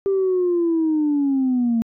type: linear sweep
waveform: sine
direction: down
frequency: 395.1 to 224.7 Hz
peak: -15 dBFS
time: 0.06-1.82 s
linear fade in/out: 0 ms
effects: tanh soft clip ceiling -13 dBFS